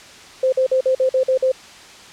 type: tone bursts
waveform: sine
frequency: 520 Hz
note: C5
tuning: 11 cents flat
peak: -13 dBFS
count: 8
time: 0.43-1.518 s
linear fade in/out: 5 ms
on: 94 ms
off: 48 ms
effects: white hiss -41 dBFS RMS until 2.12 s + low-pass 6000 Hz 12 dB/octave